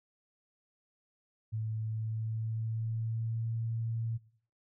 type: tone with pitch glide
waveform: sine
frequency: 110 to 114.01 Hz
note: A2 to A#2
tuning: 0 to -38 cents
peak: -32 dBFS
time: 1.52-4.18 s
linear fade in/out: 20 ms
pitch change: +62 cents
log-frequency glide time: 1.85-3.54 s
effects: noise-tail reverb RT60 0.5 s tail -18 dB re dry